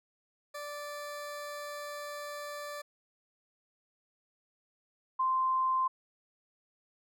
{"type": "tone pair in turn", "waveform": ["20% pulse", "sine"], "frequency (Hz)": [585, 1042.4], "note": ["D5", "C6"], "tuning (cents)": [-7, -7], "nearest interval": "minor seventh", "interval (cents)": 1000, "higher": "second", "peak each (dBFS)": [-34, -26], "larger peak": "second", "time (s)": [[0.54, 2.82], [5.19, 5.88]], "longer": "first", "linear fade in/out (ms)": 10, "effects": []}